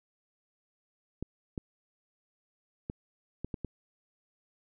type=clicks; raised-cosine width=3 ms; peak=-22 dBFS; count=6; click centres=1.226 / 1.578 / 2.899 / 3.446 / 3.542 / 3.647 s; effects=none